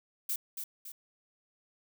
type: noise with echo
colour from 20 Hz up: violet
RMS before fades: -33 dBFS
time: 0.29-0.36 s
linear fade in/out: 5 ms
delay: 280 ms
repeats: 2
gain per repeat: -6 dB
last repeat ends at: 0.92 s
effects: none